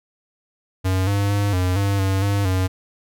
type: tone with pitch steps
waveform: square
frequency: 93.8 / 100.5 / 101.5 / 91.3 / 99.6 / 96.2 / 100.5 / 93.2 Hz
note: F#2 / G2 / G#2 / F#2 / G2 / G2 / G2 / F#2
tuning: +24 / +44 / -39 / -23 / +28 / -32 / +44 / +13 cents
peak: -18 dBFS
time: 0.84-2.68 s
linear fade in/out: 20 ms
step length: 230 ms
effects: none